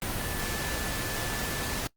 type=tone in noise; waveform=sine; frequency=1744 Hz; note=A6; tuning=16 cents flat; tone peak=-39 dBFS; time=0.19-1.79 s; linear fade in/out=0 ms; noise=pink; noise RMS=-32 dBFS; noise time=0.02-1.87 s; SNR=-10 dB; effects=noise-tail reverb RT60 0.1 s tail -21 dB re dry + Opus 32 kbps